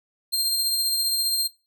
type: tone with tremolo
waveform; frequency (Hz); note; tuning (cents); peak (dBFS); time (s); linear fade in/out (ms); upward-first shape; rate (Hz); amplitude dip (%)
sawtooth; 4186; C8; 0; -17; 0.32-1.48; 20; triangle; 15; 35
effects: noise-tail reverb RT60 0.3 s tail -20 dB re dry